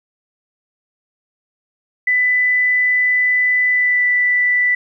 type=tone with pitch glide; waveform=sine; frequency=1995 to 1977.8 Hz; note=B6 to B6; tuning=+17 to +2 cents; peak=-12 dBFS; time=2.07-4.75 s; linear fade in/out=5 ms; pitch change=-15 cents; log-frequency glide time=3.69-4.05 s; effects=9-bit